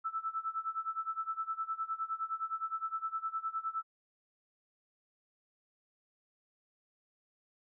sine tone with tremolo, 1318.5 Hz, E6, in tune, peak -31 dBFS, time 0.04-3.83 s, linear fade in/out 20 ms, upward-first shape sine, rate 9.7 Hz, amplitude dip 90%, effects none

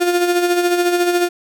35% pulse tone with tremolo, 351.8 Hz, F4, 13 cents sharp, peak -10 dBFS, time 0-1.29 s, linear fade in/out 20 ms, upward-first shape sine, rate 14 Hz, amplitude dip 50%, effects none

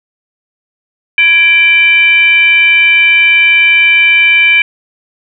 sine tone with frequency modulation, 2347 Hz, D7, 2 cents flat, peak -4 dBFS, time 1.18-4.62 s, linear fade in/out 2 ms, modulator 681 Hz, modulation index 0.56, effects none

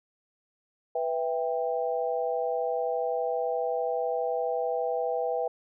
sine chord, E minor, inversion second, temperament just, 494.4 / 659.3 / 791.1 Hz, B4 / E5 / G5, +2 / 0 / +16 cents, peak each -29 / -31 / -32 dBFS, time 0.95-5.48 s, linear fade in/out 5 ms, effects none

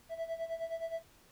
triangle tone with tremolo, 659 Hz, E5, 1 cent flat, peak -31 dBFS, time 0.09-1.03 s, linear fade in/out 50 ms, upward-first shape sine, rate 9.6 Hz, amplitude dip 80%, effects pink hiss -63 dBFS RMS until 1.31 s

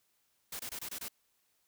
white noise bursts, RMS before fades -41 dBFS, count 6, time 0.52-1.084 s, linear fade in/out 5 ms, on 74 ms, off 24 ms, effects white hiss -75 dBFS RMS until 1.67 s

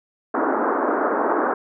pink band-pass noise, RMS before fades -21 dBFS, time 0.34-1.54 s, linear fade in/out 5 ms, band 260 to 1500 Hz, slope 48 dB/octave, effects none

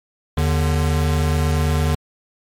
square tone pair together, 79.73 / 149 Hz, D#2 / D3, +43 / +25 cents, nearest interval major seventh, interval 1082 cents, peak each -18 / -21 dBFS, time 0.37-1.95 s, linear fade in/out 5 ms, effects MP3 64 kbps

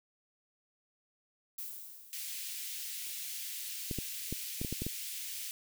violet noise with exponential decay, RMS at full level -40 dBFS, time 1.58-2.92 s, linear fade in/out 5 ms, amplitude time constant 290 ms
white high-pass noise, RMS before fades -41 dBFS, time 2.13-5.51 s, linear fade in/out 0 ms, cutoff 2200 Hz, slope 24 dB/octave
clicks, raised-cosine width 3 ms, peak -23 dBFS, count 8, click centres 3.912 / 3.987 / 4.326 / 4.615 / 4.648 / 4.726 / 4.82 / 4.866 s
effects none

